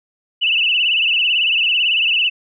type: tone with vibrato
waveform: sine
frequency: 2794 Hz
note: F7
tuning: in tune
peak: -13 dBFS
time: 0.41-2.3 s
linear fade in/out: 20 ms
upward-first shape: sine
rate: 18 Hz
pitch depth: 120 cents each way
effects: none